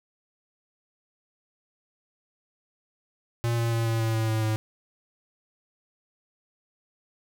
square tone with pitch steps, 117.4 / 116.19 / 114.98 / 113.79 / 112.62 / 111.45 / 110.3 / 109.16 Hz, A#2 / A#2 / A#2 / A#2 / A2 / A2 / A2 / A2, +13 / -5 / -23 / -41 / +41 / +23 / +5 / -13 cents, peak -24 dBFS, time 3.44-4.56 s, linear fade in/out 0 ms, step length 140 ms, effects none

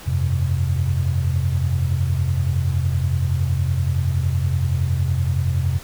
sine chord, F suspended second, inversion none, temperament equal, 87.31 / 98 / 130.81 Hz, F2 / G2 / C3, 0 / 0 / 0 cents, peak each -20 / -25 / -21 dBFS, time 0.06-5.79 s, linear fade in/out 20 ms, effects pink hiss -40 dBFS RMS until 5.83 s

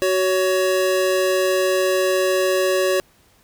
square tone pair together, 373.8 / 560 Hz, F#4 / C#5, +18 / +18 cents, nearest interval perfect fifth, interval 700 cents, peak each -20 dBFS, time 0.02-3 s, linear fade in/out 0 ms, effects pink hiss -56 dBFS RMS until 3.43 s

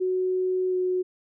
sine tone with pitch glide, 370 to 366.6 Hz, F#4 to F#4, 0 to -16 cents, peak -22 dBFS, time 0-1.03 s, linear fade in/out 20 ms, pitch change -16 cents, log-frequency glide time 0.69-0.75 s, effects none

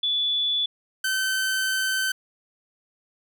sine / sawtooth tone pair in turn, 3450 / 1536.8 Hz, A7 / G6, -35 / -35 cents, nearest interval octave + major second, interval 1400 cents, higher first, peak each -21 / -19 dBFS, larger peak second, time 0.03-0.66 / 1.04-2.12 s, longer second, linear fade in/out 5 ms, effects none

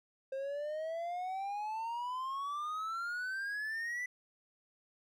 triangle exponential sweep, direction up, 529 to 2000 Hz, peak -34 dBFS, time 0.32-4.06 s, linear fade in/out 5 ms, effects none

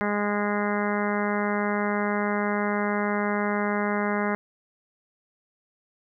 harmonic tone, 206.2 Hz, G#3, 12 cents flat, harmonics 1 / 2 / 3 / 4 / 5 / 6 / 7 / 8 / 9 / 10, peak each -27 / -30 / -32 / -33 / -34 / -35 / -35 / -36 / -37 / -37 dBFS, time 0.01-4.35 s, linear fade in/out 0 ms, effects none

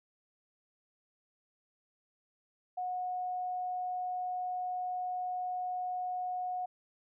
sine tone, 729 Hz, F#5, 26 cents flat, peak -33 dBFS, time 2.77-6.66 s, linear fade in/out 10 ms, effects none

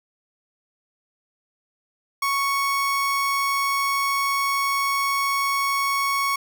30% pulse tone, 1108.7 Hz, C#6, in tune, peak -18 dBFS, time 2.22-6.36 s, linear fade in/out 5 ms, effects none

